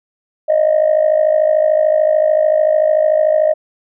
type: tone with amplitude modulation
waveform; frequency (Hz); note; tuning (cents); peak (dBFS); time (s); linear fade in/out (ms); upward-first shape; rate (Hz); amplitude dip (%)
sine; 620; D#5; -6; -5; 0.48-3.54; 20; sine; 53.5; 80
effects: tanh soft clip ceiling -4 dBFS